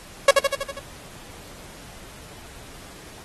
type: tone with echo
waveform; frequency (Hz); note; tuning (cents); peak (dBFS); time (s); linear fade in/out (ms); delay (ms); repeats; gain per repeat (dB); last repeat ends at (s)
sawtooth; 554.4; C#5; 0; -5; 0.28-0.31; 5; 81; 6; -4; 0.796
effects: pink hiss -44 dBFS RMS until 3.24 s + AAC 32 kbps

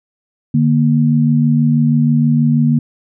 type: tone pair together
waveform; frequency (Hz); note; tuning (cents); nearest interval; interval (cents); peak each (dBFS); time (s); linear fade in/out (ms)
sine; 149.15 / 235.4; D3 / A#3; +27 / +17; minor sixth; 790; -12; 0.54-2.79; 5
effects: none

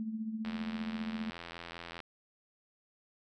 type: tone with tremolo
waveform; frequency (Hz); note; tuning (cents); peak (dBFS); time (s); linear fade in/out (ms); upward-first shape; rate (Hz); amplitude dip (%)
sine; 220; A3; 0; -32; 0-1.3; 0; triangle; 15; 65
type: click train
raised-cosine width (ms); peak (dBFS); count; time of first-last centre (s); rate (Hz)
0.3; -27; 133; 0.45-2.003; 85
effects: none

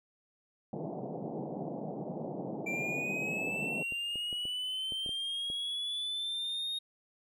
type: band-pass noise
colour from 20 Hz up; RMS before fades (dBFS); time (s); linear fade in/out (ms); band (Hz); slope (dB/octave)
pink; -39; 0.73-3.83; 2; 140 to 790; 48
type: linear sweep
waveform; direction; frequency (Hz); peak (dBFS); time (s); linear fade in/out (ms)
triangle; up; 2349 to 3729; -32; 2.66-6.79; 10
type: clicks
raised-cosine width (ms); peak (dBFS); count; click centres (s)
2; -33; 8; 3.923 / 4.157 / 4.328 / 4.454 / 4.922 / 5.062 / 5.092 / 5.501
effects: none

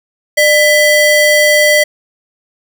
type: ring-modulated tone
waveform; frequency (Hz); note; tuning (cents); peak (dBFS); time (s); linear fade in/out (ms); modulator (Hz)
square; 1298; E6; -27; -4; 0.37-1.84; 10; 697
effects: none

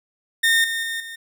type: tone with level steps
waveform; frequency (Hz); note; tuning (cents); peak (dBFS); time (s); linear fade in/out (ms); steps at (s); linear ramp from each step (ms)
30% pulse; 1827; A#6; -35; -12 / -20 / -22 / -30; 0.43-1.16; 10; 0.64 / 0.83 / 1; 2
effects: none

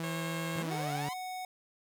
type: tone with pitch glide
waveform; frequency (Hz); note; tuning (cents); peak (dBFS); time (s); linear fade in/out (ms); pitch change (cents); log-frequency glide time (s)
sawtooth; 164.81 to 144.31; E3 to D3; 0 to -30; -31; 0-1.09; 2; -230; 0.64-0.93
type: tone with vibrato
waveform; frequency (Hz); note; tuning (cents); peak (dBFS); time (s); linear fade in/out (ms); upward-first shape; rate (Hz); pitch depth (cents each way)
10% pulse; 540; C#5; -45; -30; 0.03-0.63; 10; square; 8.3; 8
type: linear sweep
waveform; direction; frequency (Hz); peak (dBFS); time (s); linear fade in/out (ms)
sawtooth; up; 97.6 to 1067; -36; 0.55-1.14; 10
type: tone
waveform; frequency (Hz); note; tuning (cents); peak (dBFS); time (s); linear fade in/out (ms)
square; 740; F#5; 0; -38; 0.71-1.45; 2
effects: none

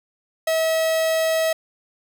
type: tone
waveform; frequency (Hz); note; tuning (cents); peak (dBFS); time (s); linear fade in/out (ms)
45% pulse; 644; E5; -41; -18; 0.47-1.53; 5
effects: 10-bit

